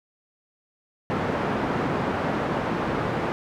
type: band-pass noise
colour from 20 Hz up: pink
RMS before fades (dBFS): -26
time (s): 1.1-3.32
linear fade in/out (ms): 0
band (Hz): 140 to 1400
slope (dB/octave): 12
effects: none